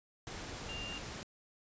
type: tone in noise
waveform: sine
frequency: 2794 Hz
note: F7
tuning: in tune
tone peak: -42 dBFS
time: 0.69-0.98 s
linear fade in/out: 0 ms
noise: pink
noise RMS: -44 dBFS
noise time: 0.27-1.23 s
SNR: -1 dB
effects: resampled to 16000 Hz